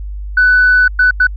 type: tone bursts at uneven times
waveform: sine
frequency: 1494 Hz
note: F#6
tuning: 16 cents sharp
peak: -5 dBFS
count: 3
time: 0.37-0.88 / 0.99-1.11 / 1.2-1.27 s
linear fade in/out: 5 ms
effects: tanh soft clip ceiling -2 dBFS + added 50 Hz sine -21 dBFS peak until 1.36 s